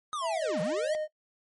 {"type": "linear two-way sweep", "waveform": "square", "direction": "down then up", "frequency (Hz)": [1273, 150, 673], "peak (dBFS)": -32, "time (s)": [0.13, 0.95], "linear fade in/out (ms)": 0, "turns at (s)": 0.61}
{"type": "tone with pitch glide", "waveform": "triangle", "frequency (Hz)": [660, 615.8], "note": ["E5", "D#5"], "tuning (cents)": [2, -18], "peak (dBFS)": -27, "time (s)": [0.21, 1.08], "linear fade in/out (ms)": 50, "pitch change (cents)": -120, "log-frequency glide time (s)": [0.33, 0.49]}
{"effects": ["noise-tail reverb RT60 0.1 s tail -19 dB re dry", "MP3 48 kbps"]}